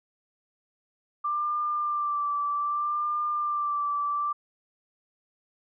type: tone with vibrato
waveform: sine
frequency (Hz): 1181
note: D6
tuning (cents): +9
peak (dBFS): -25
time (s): 1.24-4.33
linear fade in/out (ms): 10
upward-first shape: sine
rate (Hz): 0.64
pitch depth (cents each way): 29
effects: none